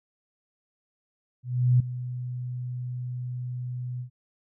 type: tone with ADSR envelope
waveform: sine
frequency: 124.4 Hz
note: B2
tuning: 13 cents sharp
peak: -15 dBFS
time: 1.43-4.1 s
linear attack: 370 ms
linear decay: 4 ms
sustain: -15 dB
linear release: 98 ms
effects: none